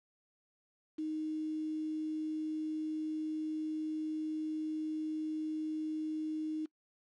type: tone with quantisation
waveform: sine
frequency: 311.1 Hz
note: D#4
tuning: in tune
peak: -34 dBFS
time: 0.98-6.66 s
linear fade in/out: 10 ms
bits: 9
effects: noise-tail reverb RT60 0.1 s tail -22 dB re dry + low-pass 4000 Hz 12 dB/octave